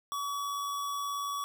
square tone with amplitude modulation, 1135 Hz, C#6, 41 cents sharp, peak -32 dBFS, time 0.12-1.44 s, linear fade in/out 0 ms, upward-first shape sine, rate 98.5 Hz, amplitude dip 25%, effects none

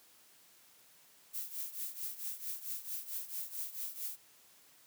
violet noise with tremolo, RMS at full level -38 dBFS, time 1.33-4.17 s, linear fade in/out 20 ms, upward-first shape triangle, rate 4.5 Hz, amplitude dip 85%, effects white hiss -63 dBFS RMS until 4.86 s + high-pass 100 Hz 12 dB/octave

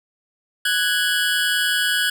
25% pulse tone pair together, 1485 / 1654.7 Hz, F#6 / G#6, +6 / -7 cents, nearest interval major second, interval 187 cents, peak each -17 dBFS, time 0.65-2.1 s, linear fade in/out 5 ms, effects none

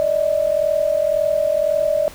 sine tone pair together, 587 / 628.9 Hz, D5 / D#5, -1 / +18 cents, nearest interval minor second, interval 119 cents, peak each -18 / -18 dBFS, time 0-2.08 s, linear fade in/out 0 ms, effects pink hiss -40 dBFS RMS until 2.14 s

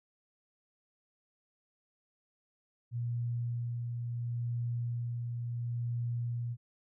sine tone with tremolo, 119.2 Hz, A#2, 39 cents sharp, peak -31 dBFS, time 2.91-6.57 s, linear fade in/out 50 ms, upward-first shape sine, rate 0.72 Hz, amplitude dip 30%, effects none

